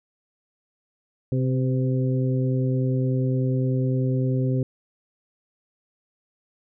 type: harmonic tone with a mistuned harmonic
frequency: 130 Hz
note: C3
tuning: 11 cents flat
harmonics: 1 / 2 / 3 / 4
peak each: -21 / -27 / -31 / -33 dBFS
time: 1.32-4.63 s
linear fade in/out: 2 ms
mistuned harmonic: 4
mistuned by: -22 cents
effects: none